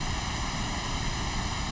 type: noise with comb filter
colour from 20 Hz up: pink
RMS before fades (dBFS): -30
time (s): 0-1.71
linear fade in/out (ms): 10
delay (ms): 1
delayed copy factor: +0.75
effects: resampled to 16000 Hz